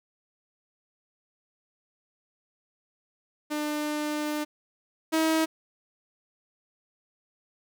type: tone pair in turn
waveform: sawtooth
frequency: 299.8 / 319.6 Hz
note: D4 / D#4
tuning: +36 / +47 cents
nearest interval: minor second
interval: 111 cents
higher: second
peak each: -24 / -18 dBFS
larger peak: second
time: 3.5-4.45 / 5.12-5.46 s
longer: first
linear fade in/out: 20 ms
effects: none